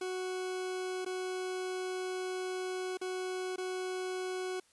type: tone with dropouts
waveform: 40% pulse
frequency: 370 Hz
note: F#4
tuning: in tune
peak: -34 dBFS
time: 0.01-4.6 s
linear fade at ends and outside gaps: 5 ms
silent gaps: 1.049-1.061 / 2.973-3.013 / 3.561-3.58 s
effects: white hiss -67 dBFS RMS until 4.72 s + resampled to 24000 Hz